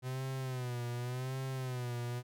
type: tone with vibrato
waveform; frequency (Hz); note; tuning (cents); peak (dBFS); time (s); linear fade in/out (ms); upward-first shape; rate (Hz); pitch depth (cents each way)
45% pulse; 126.4; B2; +41; -36; 0.02-2.23; 50; sine; 0.88; 86
effects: none